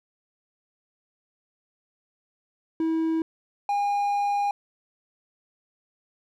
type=tone pair in turn; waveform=triangle; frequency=323.5 / 812.3 Hz; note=E4 / G#5; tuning=-32 / -39 cents; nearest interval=octave + major third; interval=1593 cents; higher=second; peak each=-20 dBFS; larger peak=neither; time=2.8-3.22 / 3.69-4.51 s; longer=second; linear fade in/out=2 ms; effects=none